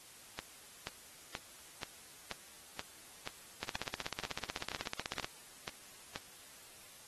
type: two click trains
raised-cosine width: 0.2 ms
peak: -21 / -19 dBFS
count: 13 / 27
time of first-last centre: 0.39-6.159 / 3.63-5.245 s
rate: 2.08 / 16.1 Hz
effects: white hiss -56 dBFS RMS until 7.07 s + AAC 32 kbps